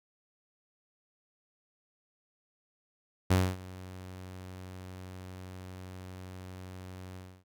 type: tone with ADSR envelope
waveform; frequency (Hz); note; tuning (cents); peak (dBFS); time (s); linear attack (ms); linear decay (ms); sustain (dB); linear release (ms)
sawtooth; 92.5; F#2; 0; -17; 3.3-7.44; 11; 250; -22; 280
effects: none